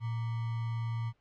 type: tone with sample-and-hold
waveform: sine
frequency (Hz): 114.8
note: A#2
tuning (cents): -26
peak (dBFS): -31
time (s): 0-1.13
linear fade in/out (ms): 50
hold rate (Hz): 1050
effects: pink hiss -73 dBFS RMS until 1.2 s + low-pass 3000 Hz 12 dB/octave